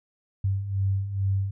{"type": "beating tone pair", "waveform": "sine", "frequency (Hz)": [95.8, 98.1], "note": ["G2", "G2"], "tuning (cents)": [-39, 2], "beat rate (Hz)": 2.3, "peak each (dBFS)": [-30, -24], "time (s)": [0.44, 1.51], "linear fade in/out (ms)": 5, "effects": []}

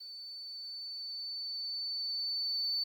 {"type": "tone with level ramp", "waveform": "sine", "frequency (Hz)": 4511, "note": "C#8", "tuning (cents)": 29, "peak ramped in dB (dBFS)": [-44, -29], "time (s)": [0, 2.84], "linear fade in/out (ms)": 10, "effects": ["tanh soft clip ceiling -25 dBFS", "11-bit"]}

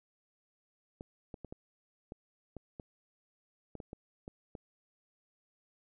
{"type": "clicks", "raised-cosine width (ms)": 2, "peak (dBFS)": -30, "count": 12, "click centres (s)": [1.009, 1.342, 1.447, 1.525, 2.121, 2.567, 2.798, 3.753, 3.802, 3.931, 4.279, 4.552], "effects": []}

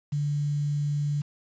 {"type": "tone with quantisation", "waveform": "sine", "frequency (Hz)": 145.9, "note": "D3", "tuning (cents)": -11, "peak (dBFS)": -24, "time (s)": [0.12, 1.22], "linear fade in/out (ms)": 10, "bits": 8, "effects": ["resampled to 16000 Hz"]}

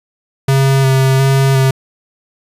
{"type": "tone with vibrato", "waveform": "square", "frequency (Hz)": 134.3, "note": "C3", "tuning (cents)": 46, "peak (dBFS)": -9, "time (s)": [0.48, 1.71], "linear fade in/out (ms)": 5, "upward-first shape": "square", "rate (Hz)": 1.4, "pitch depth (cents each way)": 15, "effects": ["resampled to 32000 Hz", "8-bit"]}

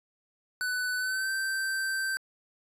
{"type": "tone with pitch glide", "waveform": "square", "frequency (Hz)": [1496, 1557.7], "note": ["F#6", "G6"], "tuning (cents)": [19, -11], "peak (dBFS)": -29, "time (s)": [0.61, 2.17], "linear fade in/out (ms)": 0, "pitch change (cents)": 70, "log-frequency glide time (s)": [0.96, 1.31], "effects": ["resampled to 32000 Hz"]}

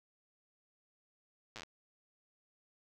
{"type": "slowing click train", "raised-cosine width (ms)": 0.2, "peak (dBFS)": -28, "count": 8, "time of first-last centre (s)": [1.56, 1.634], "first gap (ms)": 8, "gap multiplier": 1.09, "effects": []}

